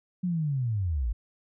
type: linear sweep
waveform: sine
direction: down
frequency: 185 to 49 Hz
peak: -25 dBFS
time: 0.23-1.13 s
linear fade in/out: 10 ms
effects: none